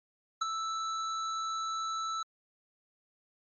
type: tone with ADSR envelope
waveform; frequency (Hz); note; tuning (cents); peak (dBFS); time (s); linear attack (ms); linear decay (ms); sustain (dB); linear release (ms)
square; 1318.5; E6; 0; -26; 0.41-2.23; 10; 15; -7; 6
effects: MP3 32 kbps